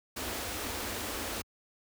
pink band-stop noise, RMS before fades -36 dBFS, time 0.16-1.42 s, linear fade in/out 10 ms, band 100 to 210 Hz, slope 48 dB/octave, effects high-pass 60 Hz 12 dB/octave

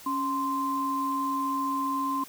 sine tone pair together, 277.2 / 1042.6 Hz, C#4 / C6, 0 / -6 cents, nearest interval octave + major seventh, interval 2294 cents, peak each -31 / -27 dBFS, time 0.06-2.24 s, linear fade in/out 5 ms, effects white hiss -48 dBFS RMS until 2.28 s

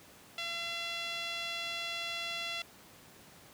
sawtooth tone with band-pass filter, 680 Hz, F5, 46 cents flat, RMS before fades -38 dBFS, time 0.38-2.62 s, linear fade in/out 2 ms, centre 3200 Hz, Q 2.4, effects pink hiss -56 dBFS RMS until 3.53 s + high-pass 100 Hz 12 dB/octave

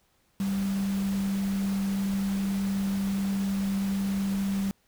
sine tone in noise, 196 Hz, G3, in tune, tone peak -25 dBFS, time 0.4-4.71 s, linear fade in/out 0 ms, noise pink, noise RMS -41 dBFS, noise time 0.4-4.71 s, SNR +13 dB, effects pink hiss -68 dBFS RMS until 4.87 s

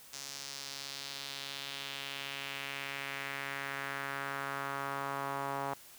sawtooth tone with band-pass filter sweep, 138.59 Hz, C#3, in tune, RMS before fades -40 dBFS, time 0.13-5.74 s, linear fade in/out 5 ms, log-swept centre 6000 to 920 Hz, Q 2, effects white hiss -55 dBFS RMS until 5.98 s

